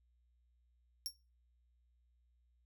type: tone with exponential decay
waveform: sawtooth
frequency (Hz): 5520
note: F8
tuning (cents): -21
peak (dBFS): -31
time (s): 1.06-1.15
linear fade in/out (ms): 0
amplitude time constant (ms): 18
effects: noise-tail reverb RT60 0.3 s tail -20 dB re dry + added 60 Hz sine -70 dBFS peak until 2.65 s